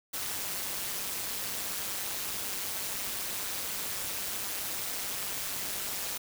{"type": "noise with amplitude modulation", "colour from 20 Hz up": "white", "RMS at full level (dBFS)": -32, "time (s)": [0.13, 6.18], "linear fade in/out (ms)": 10, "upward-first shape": "sine", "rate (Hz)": 198, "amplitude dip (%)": 70, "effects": []}